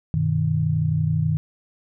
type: chord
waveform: sine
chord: G augmented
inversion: none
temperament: equal with one note detuned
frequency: 96.82 / 123.47 / 155.56 Hz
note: G2 / B2 / D#3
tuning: -21 / 0 / 0 cents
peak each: -25 / -26 / -20 dBFS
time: 0.14-1.37 s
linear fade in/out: 0 ms
effects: none